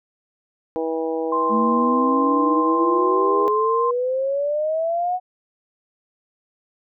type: harmonic tone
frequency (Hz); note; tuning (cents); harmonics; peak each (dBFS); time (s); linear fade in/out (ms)
161.8; E3; -32; 2 / 3 / 4 / 5 / 6; -27 / -23 / -33 / -31 / -38; 0.76-3.48; 0
type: tone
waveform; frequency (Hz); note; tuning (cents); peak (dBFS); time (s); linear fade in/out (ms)
sine; 1046.5; C6; 0; -19; 1.32-3.91; 5
type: exponential sweep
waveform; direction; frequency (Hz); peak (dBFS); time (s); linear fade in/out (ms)
sine; up; 216.3 to 740; -19; 1.49-5.2; 50
effects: none